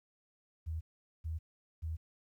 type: tone bursts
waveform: sine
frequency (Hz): 80.3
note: E2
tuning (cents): -45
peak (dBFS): -35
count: 3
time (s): 0.66-1.97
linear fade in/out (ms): 20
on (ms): 150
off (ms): 430
effects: 12-bit